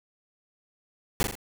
pink noise with echo, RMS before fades -24 dBFS, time 1.2-1.23 s, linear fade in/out 0 ms, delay 41 ms, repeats 3, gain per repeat -5 dB, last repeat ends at 1.353 s, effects none

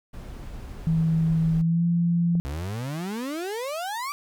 brown noise, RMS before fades -37 dBFS, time 0.13-1.62 s, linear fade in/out 10 ms
sine tone with pitch glide, 161.9 to 171.03 Hz, E3 to F3, -31 to -36 cents, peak -19 dBFS, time 0.87-2.4 s, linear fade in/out 0 ms, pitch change +95 cents, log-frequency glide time 1.55-1.85 s
click, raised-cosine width 2 ms, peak -26 dBFS, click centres 2.353 s
35% pulse exponential sweep, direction up, 65.41 to 1187 Hz, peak -27 dBFS, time 2.45-4.12 s, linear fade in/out 0 ms
effects none

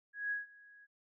sine tone with ADSR envelope, 1661.2 Hz, G#6, in tune, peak -32 dBFS, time 0.13-0.87 s, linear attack 180 ms, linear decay 150 ms, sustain -24 dB, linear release 32 ms, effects none

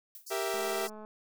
violet noise with exponential decay, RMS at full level -44 dBFS, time 0.15-0.34 s, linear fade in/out 1 ms, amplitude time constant 40 ms
pink high-pass noise, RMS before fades -45 dBFS, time 0.26-0.9 s, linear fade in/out 10 ms, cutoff 4500 Hz, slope 96 dB/octave
sawtooth chord, E diminished, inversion first, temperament equal, 392 / 466.2 / 659.3 Hz, G4 / Bb4 / E5, 0 / 0 / 0 cents, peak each -30 / -34 / -31 dBFS, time 0.3-0.88 s, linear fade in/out 20 ms
click train, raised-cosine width 1 ms, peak -34 dBFS, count 110, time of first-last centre 0.54-1.049 s, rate 214 Hz
effects none

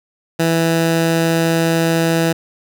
15% pulse tone, 164.9 Hz, E3, 1 cent sharp, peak -7 dBFS, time 0.39-2.33 s, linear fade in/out 10 ms, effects none

